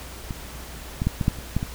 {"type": "clicks", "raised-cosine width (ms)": 5, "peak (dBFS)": [-17, -12, -8, -11, -6, -25, -9, -14], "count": 8, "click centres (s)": [0.308, 1.019, 1.07, 1.212, 1.281, 1.387, 1.566, 1.629], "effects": ["added 60 Hz sine -40 dBFS peak until 1.74 s", "pink hiss -40 dBFS RMS until 1.74 s"]}